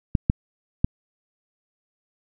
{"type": "clicks", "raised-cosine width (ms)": 5, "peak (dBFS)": -5, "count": 3, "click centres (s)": [0.152, 0.299, 0.845], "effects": []}